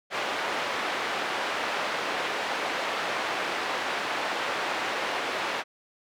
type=band-pass noise; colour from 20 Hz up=pink; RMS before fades=-30 dBFS; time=0.1-5.64 s; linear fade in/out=50 ms; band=550 to 2900 Hz; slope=12 dB/octave; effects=none